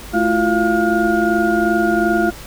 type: tone cluster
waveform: sine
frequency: 216.6 / 334.2 / 356.9 / 695 / 1427 Hz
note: A3 / E4 / F4 / F5 / F6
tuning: -27 / +24 / +38 / -9 / +37 cents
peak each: -20 / -18 / -21 / -19 / -21 dBFS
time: 0.13-2.31 s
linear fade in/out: 20 ms
effects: added 50 Hz sine -36 dBFS peak until 2.46 s + pink hiss -36 dBFS RMS until 2.46 s